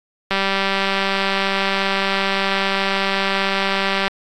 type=click train; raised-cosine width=0.3 ms; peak=-3 dBFS; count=736; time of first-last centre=0.31-4.079 s; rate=195 Hz; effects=AAC 64 kbps